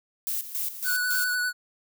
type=noise with tremolo; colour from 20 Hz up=violet; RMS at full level=-29 dBFS; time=0.27-1.35 s; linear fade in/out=0 ms; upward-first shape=square; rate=3.6 Hz; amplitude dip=70%
type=tone with vibrato; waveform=square; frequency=1480 Hz; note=F#6; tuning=in tune; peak=-25 dBFS; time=0.84-1.53 s; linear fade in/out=50 ms; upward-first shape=sine; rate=10 Hz; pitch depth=20 cents each way
effects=none